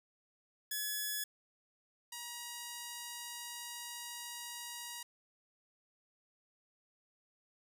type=tone pair in turn; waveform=5% pulse; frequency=1700 / 954.1 Hz; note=G#6 / A#5; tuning=+40 / +40 cents; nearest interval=minor seventh; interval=1000 cents; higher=first; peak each=-25 / -31 dBFS; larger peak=first; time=0.71-1.24 / 2.12-5.03 s; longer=second; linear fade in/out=5 ms; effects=none